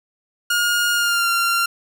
sawtooth tone with pitch glide, 1426 to 1381.4 Hz, F6 to F6, +36 to -19 cents, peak -13 dBFS, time 0.5-1.66 s, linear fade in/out 5 ms, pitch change -55 cents, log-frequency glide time 0.93-1.29 s, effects none

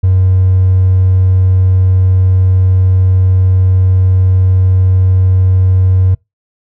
triangle tone with hard clipping, 93.3 Hz, F#2, 15 cents sharp, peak -6 dBFS, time 0.03-6.15 s, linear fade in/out 10 ms, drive 4 dB, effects noise-tail reverb RT60 0.2 s tail -25 dB re dry

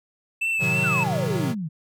triangle tone with vibrato, 2637 Hz, E7, in tune, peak -20 dBFS, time 0.41-1.04 s, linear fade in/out 10 ms, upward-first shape sine, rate 3.1 Hz, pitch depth 33 cents each way
square chord, A diminished seventh, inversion none, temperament equal, 110 / 130.81 / 155.56 / 185 Hz, A2 / C3 / Eb3 / Gb3, 0 / 0 / 0 / 0 cents, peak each -33 / -29 / -29 / -29 dBFS, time 0.59-1.55 s, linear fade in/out 50 ms
sine exponential sweep, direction down, 1568 to 146.83 Hz, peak -26 dBFS, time 0.83-1.69 s, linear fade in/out 20 ms
effects none

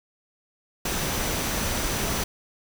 sine tone in noise, 5940 Hz, F#8, 6 cents sharp, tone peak -38 dBFS, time 0.85-2.24 s, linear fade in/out 5 ms, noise pink, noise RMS -27 dBFS, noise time 0.85-2.24 s, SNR -14 dB, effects none

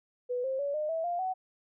sine tone with pitch steps, 493.9 / 529.3 / 567.3 / 608.1 / 651.7 / 698.5 / 748.6 Hz, B4 / C5 / C#5 / D#5 / E5 / F5 / F#5, 0 / +20 / +40 / -40 / -20 / 0 / +20 cents, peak -29 dBFS, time 0.29-1.34 s, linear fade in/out 20 ms, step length 150 ms, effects none

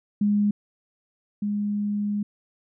sine tone pair in turn, 206.2 / 206.2 Hz, G#3 / G#3, -12 / -12 cents, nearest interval unison, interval 0 cents, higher neither, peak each -18 / -23 dBFS, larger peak first, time 0.21-0.51 / 1.42-2.23 s, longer second, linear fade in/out 5 ms, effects none

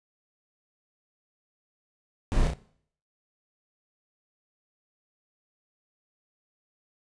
brown noise with echo, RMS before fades -25 dBFS, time 2.32-2.47 s, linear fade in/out 0 ms, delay 32 ms, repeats 2, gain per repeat -3 dB, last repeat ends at 2.534 s, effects noise-tail reverb RT60 0.6 s tail -19 dB re dry + resampled to 22050 Hz

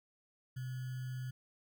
sine tone with sample-and-hold, 127.5 Hz, C3, 44 cents flat, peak -38 dBFS, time 0.56-1.31 s, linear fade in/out 10 ms, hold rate 1575 Hz, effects none

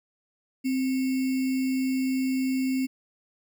sine tone with sample-and-hold, 261.6 Hz, C4, in tune, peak -23 dBFS, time 0.64-2.87 s, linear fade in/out 20 ms, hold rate 2450 Hz, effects none

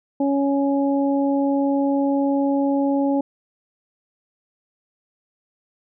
harmonic tone, 278.5 Hz, C#4, 8 cents sharp, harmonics 1 / 2 / 3, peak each -18 / -24 / -28 dBFS, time 0.2-3.21 s, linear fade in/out 5 ms, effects none

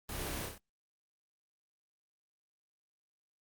pink noise with echo, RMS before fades -41 dBFS, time 0.09-0.46 s, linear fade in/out 2 ms, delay 30 ms, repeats 4, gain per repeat -3 dB, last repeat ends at 0.58 s, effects Opus 24 kbps

